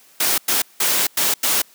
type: noise bursts at uneven times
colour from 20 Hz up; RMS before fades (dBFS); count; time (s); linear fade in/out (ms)
white; -18; 5; 0.2-0.38 / 0.48-0.62 / 0.8-1.07 / 1.17-1.34 / 1.43-1.62; 5
effects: white hiss -51 dBFS RMS until 1.74 s + high-pass 200 Hz 12 dB/octave